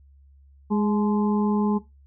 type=harmonic tone with a mistuned harmonic; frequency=207.7 Hz; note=G#3; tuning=in tune; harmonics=1 / 2 / 4 / 5; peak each=-20 / -28 / -32 / -35 dBFS; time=0.7-1.79 s; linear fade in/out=20 ms; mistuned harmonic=4; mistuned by=+51 cents; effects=noise-tail reverb RT60 0.2 s tail -17 dB re dry + added 69 Hz sine -50 dBFS peak until 2.06 s